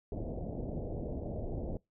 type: low-pass noise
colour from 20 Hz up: pink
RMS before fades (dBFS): -38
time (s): 0.12-1.77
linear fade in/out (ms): 2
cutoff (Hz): 680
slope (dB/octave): 48
effects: noise-tail reverb RT60 0.2 s tail -24 dB re dry